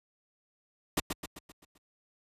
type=noise with echo; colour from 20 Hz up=pink; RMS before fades=-27 dBFS; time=0.97-1 s; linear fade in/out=5 ms; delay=130 ms; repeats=6; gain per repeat=-6 dB; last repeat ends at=1.78 s; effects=high-pass 60 Hz 12 dB/octave + resampled to 32000 Hz